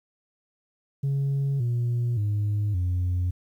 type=tone with pitch steps; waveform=sine; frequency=138.5 / 119.88 / 103.76 / 89.81 Hz; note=C#3 / A#2 / G#2 / F2; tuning=-1 / +49 / -1 / +49 cents; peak=-20 dBFS; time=1.03-3.31 s; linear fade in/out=10 ms; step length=570 ms; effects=tanh soft clip ceiling -21 dBFS + 10-bit